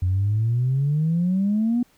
sine exponential sweep, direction up, 88.6 to 246.9 Hz, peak -17 dBFS, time 0.02-1.83 s, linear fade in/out 5 ms, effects tanh soft clip ceiling -14 dBFS + pink hiss -60 dBFS RMS until 1.97 s

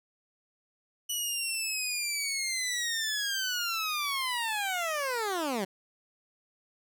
15% pulse linear sweep, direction down, 2960 to 180.6 Hz, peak -23 dBFS, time 1.09-5.65 s, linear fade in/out 10 ms, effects none

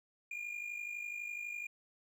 triangle tone with amplitude modulation, 2419 Hz, D#7, 49 cents flat, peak -35 dBFS, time 0.31-1.67 s, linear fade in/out 5 ms, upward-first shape sine, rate 52 Hz, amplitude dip 65%, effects none

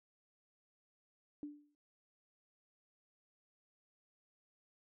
sine tone with exponential decay, 293.7 Hz, D4, in tune, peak -39 dBFS, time 1.43-1.75 s, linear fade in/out 1 ms, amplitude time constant 68 ms, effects noise-tail reverb RT60 0.3 s tail -26 dB re dry

